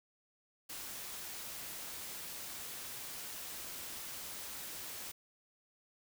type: noise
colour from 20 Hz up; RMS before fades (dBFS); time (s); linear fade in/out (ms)
white; -45; 0.69-5.12; 10
effects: none